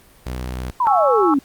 sawtooth tone, 62.7 Hz, B1, 27 cents sharp, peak -21 dBFS, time 0.26-0.71 s, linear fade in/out 5 ms
sine exponential sweep, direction down, 1046.5 to 261.6 Hz, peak -14 dBFS, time 0.8-1.39 s, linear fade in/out 5 ms
sine chord, C# minor, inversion second, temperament equal, 830.6 / 1108.7 / 1318.5 Hz, G#5 / C#6 / E6, 0 / 0 / 0 cents, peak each -20 dBFS, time 0.87-1.34 s, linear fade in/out 0 ms
effects pink hiss -50 dBFS RMS until 1.44 s + Opus 32 kbps

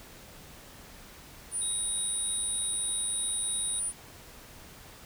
sine tone, 9397 Hz, D9, in tune, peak -29 dBFS, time 1.51-3.93 s, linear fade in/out 50 ms
triangle tone with tremolo, 3800 Hz, A#7, 33 cents sharp, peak -35 dBFS, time 1.61-3.8 s, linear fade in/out 10 ms, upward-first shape triangle, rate 3.2 Hz, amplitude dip 30%
effects pink hiss -50 dBFS RMS until 5.05 s

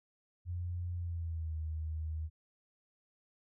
sine tone with pitch glide, 87.9 to 78.76 Hz, F2 to D#2, +12 to +22 cents, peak -35 dBFS, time 0.45-2.3 s, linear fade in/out 50 ms, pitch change -190 cents, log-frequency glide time 0.95-1.55 s, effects none

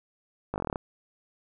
slowing click train, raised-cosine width 1 ms, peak -16 dBFS, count 10, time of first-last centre 0.54-0.758 s, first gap 19 ms, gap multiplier 1.06, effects none

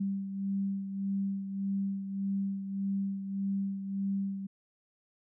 sine beating tone pair, 196 / 197.7 Hz, G3 / G3, 0 / +15 cents, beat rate 1.7 Hz, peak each -31 / -39 dBFS, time 0-4.47 s, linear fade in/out 10 ms, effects none

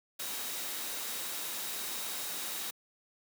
sine tone in noise, 3800 Hz, A#7, 33 cents sharp, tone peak -48 dBFS, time 0.19-2.71 s, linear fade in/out 10 ms, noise white, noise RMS -38 dBFS, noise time 0.19-2.71 s, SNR -13 dB, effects high-pass 200 Hz 12 dB/octave

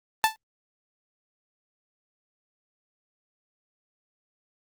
sawtooth tone with exponential decay, 880 Hz, A5, in tune, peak -10 dBFS, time 0.24-0.36 s, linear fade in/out 0 ms, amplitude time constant 26 ms, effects Opus 32 kbps

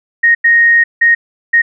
sine tone bursts at uneven times, 1864.7 Hz, A#6, in tune, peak -5 dBFS, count 4, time 0.23-0.35 / 0.44-0.84 / 1.01-1.15 / 1.53-1.62 s, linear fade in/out 10 ms, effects none

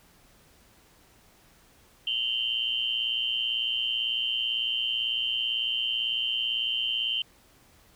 sine tone cluster, 2791 / 2995 / 3113 Hz, F7 / F#7 / G7, -2 / +20 / -13 cents, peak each -32 / -32 / -28 dBFS, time 2.07-7.22 s, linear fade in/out 2 ms, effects pink hiss -59 dBFS RMS until 7.95 s

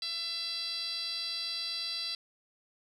10% pulse tone with band-pass filter, 671 Hz, E5, 31 cents sharp, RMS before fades -36 dBFS, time 0.02-2.15 s, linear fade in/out 2 ms, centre 4500 Hz, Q 7.7, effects none

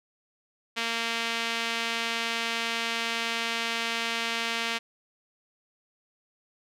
sawtooth tone with band-pass filter, 230.2 Hz, A#3, 22 cents flat, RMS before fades -30 dBFS, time 0.76-4.79 s, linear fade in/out 20 ms, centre 2900 Hz, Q 1.3, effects none

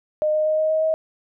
sine tone with pitch steps, 612 / 616.6 / 621.3 / 625.9 / 630.7 / 635.4 Hz, D#5 / D#5 / D#5 / D#5 / D#5 / D#5, -29 / -16 / -3 / +10 / +23 / +36 cents, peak -17 dBFS, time 0.22-0.94 s, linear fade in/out 0 ms, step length 120 ms, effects none

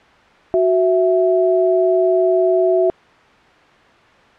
sine tone pair together, 370 / 659.3 Hz, F#4 / E5, 0 / 0 cents, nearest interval minor seventh, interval 1000 cents, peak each -14 / -15 dBFS, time 0.54-2.9 s, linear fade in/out 0 ms, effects white hiss -47 dBFS RMS until 4.38 s + low-pass 2000 Hz 12 dB/octave

